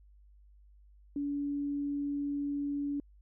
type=tone; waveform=sine; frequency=285.7 Hz; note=D4; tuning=48 cents flat; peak=-31 dBFS; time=1.16-3 s; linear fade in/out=2 ms; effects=added 50 Hz sine -56 dBFS peak until 3.21 s